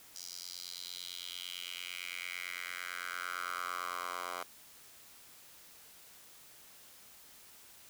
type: tone with high-pass filter sweep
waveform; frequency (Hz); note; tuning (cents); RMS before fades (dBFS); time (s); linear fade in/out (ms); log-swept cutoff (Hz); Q
10% pulse; 88.9; F2; +31; -42; 0.15-4.43; 5; 5500 to 880; 3.7
effects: white hiss -57 dBFS RMS until 7.89 s